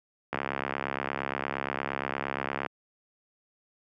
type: click train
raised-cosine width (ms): 0.5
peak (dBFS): -14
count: 161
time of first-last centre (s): 0.33-2.662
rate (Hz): 68.6
effects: high-pass 150 Hz 12 dB/octave